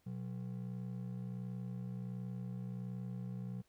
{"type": "ring-modulated tone", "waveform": "triangle", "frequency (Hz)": 153.5, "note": "D#3", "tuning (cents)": -23, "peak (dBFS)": -35, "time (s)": [0.06, 3.62], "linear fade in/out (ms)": 10, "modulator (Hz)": 30.7, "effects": ["pink hiss -75 dBFS RMS until 3.68 s"]}